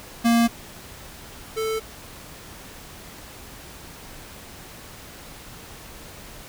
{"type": "tone pair in turn", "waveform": "square", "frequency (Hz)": [233.1, 441.2], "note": ["A#3", "A4"], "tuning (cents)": [0, 5], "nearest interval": "major seventh", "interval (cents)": 1105, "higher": "second", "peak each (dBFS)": [-16, -24], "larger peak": "first", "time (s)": [[0.24, 0.48], [1.56, 1.8]], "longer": "neither", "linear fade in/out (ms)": 20, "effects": ["pink hiss -42 dBFS RMS until 6.48 s"]}